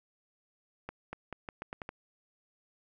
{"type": "accelerating click train", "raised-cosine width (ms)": 0.5, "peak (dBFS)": -24, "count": 8, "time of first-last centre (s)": [0.89, 1.891], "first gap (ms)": 240, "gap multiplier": 0.82, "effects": []}